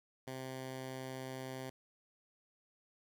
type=tone; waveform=10% pulse; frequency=130.81 Hz; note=C3; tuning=in tune; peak=-34 dBFS; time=0.27-1.7 s; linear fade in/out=5 ms; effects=none